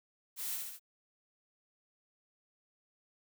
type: noise with echo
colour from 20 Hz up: blue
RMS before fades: -39 dBFS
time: 0.36-0.59 s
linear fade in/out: 50 ms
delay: 69 ms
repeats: 3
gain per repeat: -3 dB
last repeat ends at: 0.797 s
effects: none